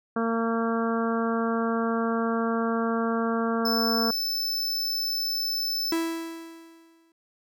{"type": "harmonic tone", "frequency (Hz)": 228.5, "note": "A#3", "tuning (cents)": -34, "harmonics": [1, 2, 3, 4, 5, 6, 7], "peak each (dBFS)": [-26, -29, -33, -38, -33, -34, -39], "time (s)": [0.16, 4.11], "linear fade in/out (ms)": 5}
{"type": "tone", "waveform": "square", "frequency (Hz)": 5274, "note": "E8", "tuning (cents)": 0, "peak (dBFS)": -26, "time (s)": [3.65, 5.92], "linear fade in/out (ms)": 5}
{"type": "tone with exponential decay", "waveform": "45% pulse", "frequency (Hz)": 329.6, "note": "E4", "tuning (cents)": 0, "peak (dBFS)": -22, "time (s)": [5.92, 7.12], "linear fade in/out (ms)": 2, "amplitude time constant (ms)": 260}
{"effects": []}